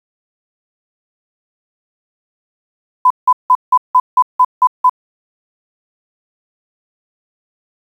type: tone bursts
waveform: sine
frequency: 1005 Hz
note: B5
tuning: 30 cents sharp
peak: -5 dBFS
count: 9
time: 3.05-4.896 s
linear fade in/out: 5 ms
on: 54 ms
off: 170 ms
effects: 7-bit